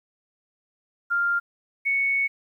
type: tone pair in turn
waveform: sine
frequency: 1396.9 / 2217 Hz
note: F6 / C#7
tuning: 0 / 0 cents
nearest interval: minor sixth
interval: 800 cents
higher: second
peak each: -20 / -20 dBFS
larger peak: neither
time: 1.1-1.4 / 1.85-2.28 s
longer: second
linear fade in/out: 20 ms
effects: 10-bit